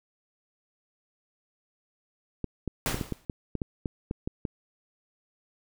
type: clicks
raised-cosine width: 3 ms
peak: -17 dBFS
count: 12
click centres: 2.443 / 2.677 / 2.944 / 3.012 / 3.123 / 3.298 / 3.553 / 3.618 / 3.858 / 4.111 / 4.275 / 4.452 s
type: noise with exponential decay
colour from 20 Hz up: pink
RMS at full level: -26 dBFS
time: 2.86-3.25 s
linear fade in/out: 0 ms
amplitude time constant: 84 ms
effects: none